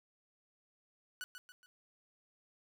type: tone with echo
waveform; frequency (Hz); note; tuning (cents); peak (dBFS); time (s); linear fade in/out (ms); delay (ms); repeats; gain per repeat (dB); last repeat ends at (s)
sawtooth; 1480; F#6; 0; -37; 1.21-1.24; 0; 140; 3; -7; 1.66
effects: none